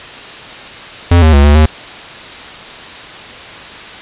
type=tone with pitch steps; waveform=square; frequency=86.6 / 78.9 / 70.7 / 73.1 / 77.5 Hz; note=F2 / D#2 / C#2 / D2 / D#2; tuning=-14 / +25 / +35 / -7 / -6 cents; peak=-4 dBFS; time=1.11-1.66 s; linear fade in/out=5 ms; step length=110 ms; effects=white hiss -29 dBFS RMS until 4.01 s + resampled to 8000 Hz